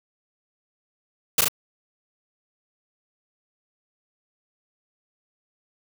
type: noise with echo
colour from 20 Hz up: white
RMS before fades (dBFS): -17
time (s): 1.38-1.41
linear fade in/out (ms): 5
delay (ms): 37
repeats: 2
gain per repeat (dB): -2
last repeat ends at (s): 1.484
effects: none